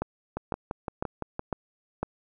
two click trains, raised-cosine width 1 ms, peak -17 / -14 dBFS, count 7 / 5, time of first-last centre 0.37-1.394 / 0.02-2.03 s, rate 5.86 / 1.99 Hz, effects none

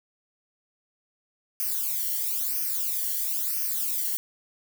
violet noise with flanger, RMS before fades -28 dBFS, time 1.6-4.17 s, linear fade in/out 0 ms, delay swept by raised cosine 0.26 to 0.81 ms, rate 1 Hz, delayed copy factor -0.95, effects none

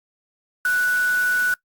sine tone in noise, 1480 Hz, F#6, in tune, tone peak -17 dBFS, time 0.65-1.54 s, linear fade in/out 2 ms, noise white, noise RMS -34 dBFS, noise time 0.65-1.54 s, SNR +14 dB, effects noise-tail reverb RT60 0.1 s tail -22 dB re dry + Opus 48 kbps

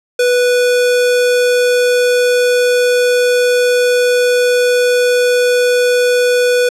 square tone, 492.4 Hz, B4, 5 cents flat, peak -10 dBFS, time 0.19-6.69 s, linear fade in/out 5 ms, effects low-pass 11000 Hz 12 dB/octave

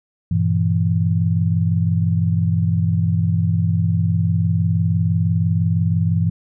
sine chord, E diminished, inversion first, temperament just, 98.89 / 118.67 / 164.81 Hz, G2 / Bb2 / E3, +16 / +31 / 0 cents, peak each -18 / -23 / -18 dBFS, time 0.31-6.3 s, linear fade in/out 5 ms, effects none

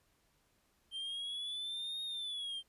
triangle linear two-way sweep, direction up then down, 3136 to 3729 to 3136 Hz, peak -37 dBFS, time 0.91-2.63 s, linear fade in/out 50 ms, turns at 2.03 s, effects pink hiss -74 dBFS RMS until 2.68 s + resampled to 32000 Hz

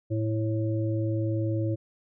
harmonic tone, 109.9 Hz, A2, 2 cents flat, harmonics 1 / 3 / 5, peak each -26 / -30 / -35 dBFS, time 0.1-1.76 s, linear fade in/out 20 ms, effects none

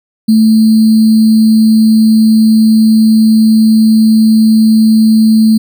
sine tone with sample-and-hold, 220 Hz, A3, in tune, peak -3 dBFS, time 0.28-5.58 s, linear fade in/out 10 ms, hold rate 4410 Hz, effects none

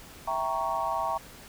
sine chord, E diminished seventh, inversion none, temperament equal, 659.3 / 784 / 932.3 / 1108.7 Hz, E5 / G5 / Bb5 / Db6, 0 / 0 / 0 / 0 cents, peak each -33 / -33 / -31 / -32 dBFS, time 0.27-1.18 s, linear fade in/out 10 ms, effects pink hiss -48 dBFS RMS until 1.48 s

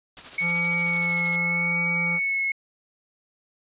white noise with tremolo, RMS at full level -37 dBFS, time 0.17-1.36 s, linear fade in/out 0 ms, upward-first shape triangle, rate 13 Hz, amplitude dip 65%
sine tone with vibrato, 2217 Hz, C#7, in tune, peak -22 dBFS, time 0.38-2.52 s, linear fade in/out 5 ms, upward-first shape sine, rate 0.82 Hz, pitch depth 30 cents each way
harmonic tone, 172 Hz, F3, 26 cents flat, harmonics 1 / 3 / 5 / 7 / 8, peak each -29 / -39 / -39 / -42 / -42 dBFS, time 0.4-2.2 s, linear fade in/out 50 ms
effects resampled to 8000 Hz

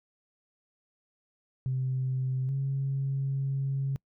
sine tone pair in turn, 130.1 / 136.45 Hz, C3 / C#3, -9 / -27 cents, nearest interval minor second, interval 82 cents, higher second, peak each -26 dBFS, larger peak neither, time 1.66-2.49 / 2.49-3.96 s, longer second, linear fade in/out 0 ms, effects noise-tail reverb RT60 0.1 s tail -26 dB re dry + tanh soft clip ceiling -22 dBFS

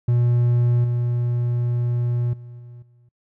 triangle tone with level steps, 120.6 Hz, B2, 41 cents flat, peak -13 / -17 / -34 / -36 / -50 dBFS, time 0.08-3.09 s, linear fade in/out 5 ms, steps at 0.84 / 2.33 / 2.59 / 2.82 s, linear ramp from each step 5 ms, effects noise-tail reverb RT60 0.1 s tail -25 dB re dry

